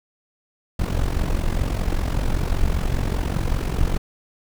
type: noise with amplitude modulation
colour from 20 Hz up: brown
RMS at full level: -18 dBFS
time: 0.79-3.98 s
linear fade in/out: 5 ms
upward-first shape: sine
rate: 45.1 Hz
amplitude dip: 75%
effects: none